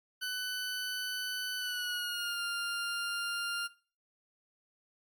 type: tone with pitch glide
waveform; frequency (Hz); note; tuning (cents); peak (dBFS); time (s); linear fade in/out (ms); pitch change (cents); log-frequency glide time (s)
20% pulse; 1500 to 1399.5; F#6 to F6; +23 to +3; -29; 0.21-3.68; 20; -120; 1.58-2.41
effects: noise-tail reverb RT60 0.4 s tail -19 dB re dry + AAC 64 kbps